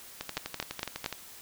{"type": "two click trains", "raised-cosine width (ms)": 0.2, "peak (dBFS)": [-17, -13], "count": [12, 4], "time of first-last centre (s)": [[0.21, 1.127], [0.37, 1.061]], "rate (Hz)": [12, 4.34], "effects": ["white hiss -49 dBFS RMS until 1.41 s"]}